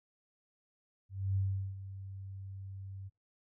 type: tone with ADSR envelope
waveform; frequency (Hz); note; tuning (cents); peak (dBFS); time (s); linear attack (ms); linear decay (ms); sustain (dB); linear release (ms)
sine; 96.8; G2; -21; -28; 1.09-3.1; 270; 390; -14; 30
effects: noise-tail reverb RT60 0.2 s tail -25 dB re dry